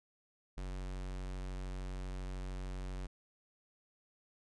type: tone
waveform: square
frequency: 46.46 Hz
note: F#1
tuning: 8 cents sharp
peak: -40 dBFS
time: 0.57-3.07 s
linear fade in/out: 10 ms
effects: resampled to 22050 Hz